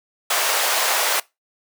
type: high-pass noise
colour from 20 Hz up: pink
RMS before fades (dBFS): -20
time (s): 0.3-1.2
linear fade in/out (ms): 5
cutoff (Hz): 570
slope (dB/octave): 24
effects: noise-tail reverb RT60 0.2 s tail -21 dB re dry